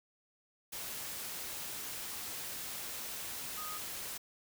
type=tone in noise; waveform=sine; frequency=1244.5 Hz; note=D#6; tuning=in tune; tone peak=-43 dBFS; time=3.57-3.78 s; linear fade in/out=10 ms; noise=white; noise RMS=-42 dBFS; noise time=0.72-4.18 s; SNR=-4 dB; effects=none